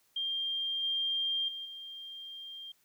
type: tone with level steps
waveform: sine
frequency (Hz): 3193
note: G7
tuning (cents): +31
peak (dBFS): -31 / -29 / -38 / -42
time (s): 0.16-2.72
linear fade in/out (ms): 5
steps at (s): 0.83 / 1.48 / 1.65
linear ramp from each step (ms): 5
effects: white hiss -70 dBFS RMS until 2.84 s